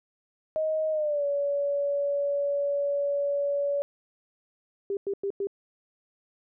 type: tone with pitch glide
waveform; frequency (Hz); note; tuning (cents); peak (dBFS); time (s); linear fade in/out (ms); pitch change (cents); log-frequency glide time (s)
sine; 627 to 568.4; D#5 to C#5; +13 to +43; -24; 0.56-3.82; 0; -170; 0.91-1.25
type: tone bursts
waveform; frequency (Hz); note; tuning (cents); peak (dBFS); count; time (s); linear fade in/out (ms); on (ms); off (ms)
sine; 397.3; G4; +23; -26; 4; 4.9-5.471; 2; 70; 97
effects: none